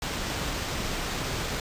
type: noise with sample-and-hold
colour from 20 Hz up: pink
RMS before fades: -31 dBFS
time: 0.02-1.6 s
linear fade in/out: 2 ms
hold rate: 11025 Hz
effects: resampled to 32000 Hz